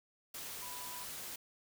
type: tone in noise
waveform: sine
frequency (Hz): 987.8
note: B5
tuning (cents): 0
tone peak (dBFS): -49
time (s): 0.62-1.04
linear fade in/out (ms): 5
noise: white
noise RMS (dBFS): -45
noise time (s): 0.34-1.36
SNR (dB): -7
effects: none